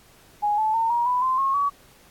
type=tone with pitch steps; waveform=sine; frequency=830.6 / 868.4 / 907.9 / 949.2 / 992.3 / 1037.5 / 1084.6 / 1134 Hz; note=G#5 / A5 / A#5 / A#5 / B5 / C6 / C#6 / C#6; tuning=0 / -23 / -46 / +31 / +8 / -15 / -38 / +39 cents; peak=-19 dBFS; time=0.42-1.7 s; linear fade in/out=20 ms; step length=160 ms; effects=pink hiss -54 dBFS RMS until 2.1 s + AAC 64 kbps